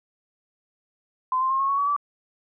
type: tone with pitch steps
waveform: sine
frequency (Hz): 1028 / 1048.4 / 1069.2 / 1090.4 / 1112 / 1134.1 / 1156.6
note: C6 / C6 / C6 / C#6 / C#6 / C#6 / D6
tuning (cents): -31 / +3 / +37 / -29 / +5 / +39 / -27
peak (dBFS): -20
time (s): 1.32-1.964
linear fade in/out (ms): 2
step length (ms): 92
effects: none